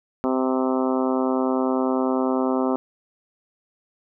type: harmonic tone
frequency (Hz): 130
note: C3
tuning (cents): -11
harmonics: 2 / 3 / 4 / 5 / 6 / 7 / 8 / 9 / 10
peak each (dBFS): -22 / -26 / -28 / -30 / -32 / -33 / -34 / -35 / -36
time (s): 0.24-2.76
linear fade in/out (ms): 0
effects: none